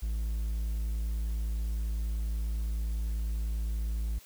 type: tone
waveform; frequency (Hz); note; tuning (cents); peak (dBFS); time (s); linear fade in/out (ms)
triangle; 55; A1; 0; -27; 0.02-4.19; 10
effects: white hiss -55 dBFS RMS until 4.25 s